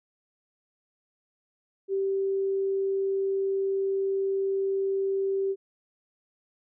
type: tone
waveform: sine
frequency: 389.3 Hz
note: G4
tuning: 12 cents flat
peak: -24 dBFS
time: 1.88-5.56 s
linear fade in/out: 50 ms
effects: none